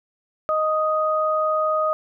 sine tone pair together, 622.3 / 1246.9 Hz, D#5 / D#6, 0 / +3 cents, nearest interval octave, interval 1203 cents, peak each -21 dBFS, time 0.49-1.93 s, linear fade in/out 0 ms, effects none

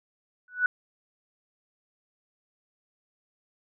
sine tone with exponential growth, 1480 Hz, F#6, in tune, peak -16 dBFS, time 0.48-0.66 s, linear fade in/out 2 ms, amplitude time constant 38 ms, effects none

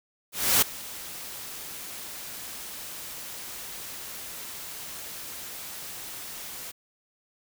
white noise with ADSR envelope, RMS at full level -19 dBFS, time 0.32-6.72 s, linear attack 300 ms, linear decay 7 ms, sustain -20 dB, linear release 18 ms, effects none

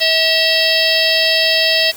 harmonic tone with a mistuned harmonic, 645 Hz, E5, 38 cents flat, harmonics 1 / 3 / 4 / 5 / 6 / 7 / 8, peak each -19 / -19 / -19 / -19 / -19 / -19 / -19 dBFS, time 0-1.92 s, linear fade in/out 20 ms, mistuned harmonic 4, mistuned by +62 cents, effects white hiss -34 dBFS RMS until 1.96 s

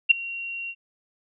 sine tone with ADSR envelope, 2750 Hz, F7, 27 cents flat, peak -8 dBFS, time 0.09-0.75 s, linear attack 20 ms, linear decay 8 ms, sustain -22 dB, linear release 56 ms, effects none

